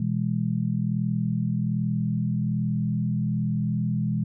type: chord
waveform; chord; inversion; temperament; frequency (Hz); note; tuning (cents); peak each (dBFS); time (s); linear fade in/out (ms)
sine; E major; second; equal with one note detuned; 123.47 / 164.81 / 206; B2 / E3 / G#3; 0 / 0 / -14; -27; 0-4.24; 5
effects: none